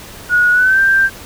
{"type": "tone with pitch glide", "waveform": "sine", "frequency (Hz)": [1454, 1576.5], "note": ["F#6", "G6"], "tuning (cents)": [-31, 9], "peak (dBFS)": -8, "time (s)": [0.29, 1.1], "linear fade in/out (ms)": 50, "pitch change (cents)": 140, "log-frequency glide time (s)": [0.52, 0.8], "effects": ["pink hiss -34 dBFS RMS until 1.25 s"]}